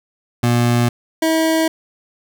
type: tone pair in turn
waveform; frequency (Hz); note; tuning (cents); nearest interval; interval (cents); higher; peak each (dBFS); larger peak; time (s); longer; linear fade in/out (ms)
25% pulse; 120 / 321.7; B2 / E4; -49 / -42; octave + perfect fourth; 1707; second; -9 / -10; first; 0.43-0.89 / 1.22-1.68; neither; 5
effects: none